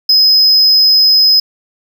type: tone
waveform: triangle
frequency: 5070 Hz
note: D#8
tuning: 32 cents sharp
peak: -4 dBFS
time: 0.09-1.4 s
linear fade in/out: 5 ms
effects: none